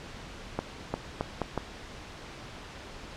accelerating click train, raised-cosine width 1 ms, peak -14 dBFS, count 5, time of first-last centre 0.59-1.577 s, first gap 350 ms, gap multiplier 0.77, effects pink hiss -44 dBFS RMS until 3.16 s + low-pass 5000 Hz 12 dB/octave

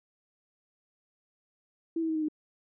sine tone with pitch steps, 329.6 / 323.6 / 317.6 / 311.8 / 306.1 Hz, E4 / E4 / D#4 / D#4 / D#4, 0 / -32 / +36 / +4 / -28 cents, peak -27 dBFS, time 1.96-2.285 s, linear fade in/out 5 ms, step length 65 ms, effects none

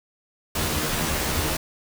pink noise with comb filter, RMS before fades -25 dBFS, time 0.55-1.57 s, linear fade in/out 5 ms, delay 13 ms, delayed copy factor +0.8, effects none

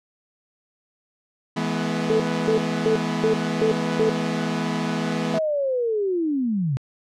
sawtooth chord, E major, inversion none, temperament equal with one note detuned, 164.81 / 212.5 / 246.9 Hz, E3 / G#3 / B3, 0 / +40 / 0 cents, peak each -23 dBFS, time 1.56-5.39 s, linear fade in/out 10 ms
sine tone bursts, 440 Hz, A4, in tune, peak -17 dBFS, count 6, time 2.1-4.094 s, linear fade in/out 0 ms, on 99 ms, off 280 ms
sine linear sweep, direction down, 659.3 to 123.47 Hz, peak -20 dBFS, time 5.34-6.77 s, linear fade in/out 0 ms
effects low-pass 6000 Hz 12 dB/octave

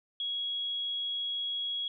sine tone, 3322 Hz, G#7, in tune, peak -31 dBFS, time 0.2-1.88 s, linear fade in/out 2 ms, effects none

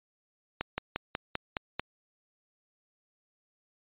slowing click train, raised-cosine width 0.3 ms, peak -14 dBFS, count 7, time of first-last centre 0.61-1.796 s, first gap 170 ms, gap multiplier 1.06, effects resampled to 8000 Hz

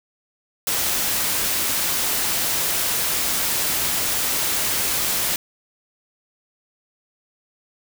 white noise, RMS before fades -22 dBFS, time 0.67-5.36 s, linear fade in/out 2 ms, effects none

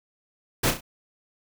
pink noise with echo, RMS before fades -22 dBFS, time 0.63-0.71 s, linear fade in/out 10 ms, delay 33 ms, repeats 3, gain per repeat -7 dB, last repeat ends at 0.809 s, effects none

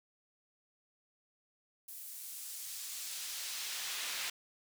brown noise with high-pass filter sweep, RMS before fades -42 dBFS, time 1.88-4.3 s, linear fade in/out 5 ms, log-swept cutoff 12000 to 2400 Hz, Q 0.72, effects none

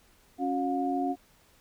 sine tone cluster, 276 / 362.9 / 715 Hz, C#4 / F#4 / F5, -7 / -34 / +41 cents, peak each -29 / -35 / -30 dBFS, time 0.38-1.16 s, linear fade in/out 50 ms, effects pink hiss -62 dBFS RMS until 1.6 s

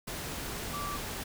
sine tone in noise, 1162 Hz, D6, 19 cents flat, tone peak -36 dBFS, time 0.73-0.97 s, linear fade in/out 10 ms, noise pink, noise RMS -38 dBFS, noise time 0.07-1.24 s, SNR -1 dB, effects none

